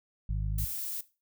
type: harmonic tone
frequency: 51.7 Hz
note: G#1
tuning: 7 cents flat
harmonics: 1 / 2 / 3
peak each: -29 / -35 / -39 dBFS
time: 0.29-0.65 s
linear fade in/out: 5 ms
type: noise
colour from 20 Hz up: violet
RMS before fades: -36 dBFS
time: 0.58-1.01 s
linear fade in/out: 5 ms
effects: noise-tail reverb RT60 0.3 s tail -17 dB re dry